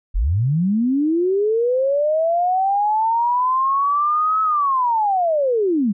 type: linear two-way sweep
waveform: sine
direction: up then down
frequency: 34.65 to 1296 to 187.1 Hz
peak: -15 dBFS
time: 0.14-5.93 s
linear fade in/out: 20 ms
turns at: 4.42 s
effects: none